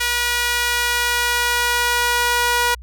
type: tone with high-pass filter sweep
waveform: sawtooth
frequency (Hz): 482.4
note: B4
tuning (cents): -41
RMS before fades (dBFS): -19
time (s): 0-2.75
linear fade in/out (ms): 10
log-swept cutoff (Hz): 1800 to 1000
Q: 1.1
effects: added 60 Hz sine -34 dBFS peak until 2.82 s